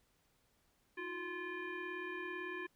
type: tone with frequency modulation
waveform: sine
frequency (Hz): 1046.5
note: C6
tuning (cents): 0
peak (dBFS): -40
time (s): 0.97-2.67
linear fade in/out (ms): 10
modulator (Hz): 685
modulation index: 1.8
effects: pink hiss -75 dBFS RMS until 2.75 s